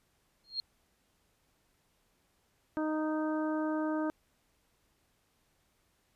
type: tone with exponential growth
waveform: sine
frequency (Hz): 4241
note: C8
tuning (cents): +23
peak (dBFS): -28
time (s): 0.44-0.6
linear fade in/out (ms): 1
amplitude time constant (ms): 33
type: harmonic tone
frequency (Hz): 310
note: D#4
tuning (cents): -6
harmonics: 1 / 2 / 3 / 4 / 5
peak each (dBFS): -31 / -37 / -41 / -43 / -45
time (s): 2.77-4.1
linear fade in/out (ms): 0
effects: pink hiss -73 dBFS RMS until 6.15 s + resampled to 32000 Hz